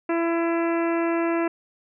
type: harmonic tone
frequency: 335.2 Hz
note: E4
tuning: 29 cents sharp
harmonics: 1 / 2 / 3 / 4 / 5 / 6 / 7 / 8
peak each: -22 / -28 / -32 / -34 / -36 / -38 / -39 / -40 dBFS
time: 0.09-1.48 s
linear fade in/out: 5 ms
effects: none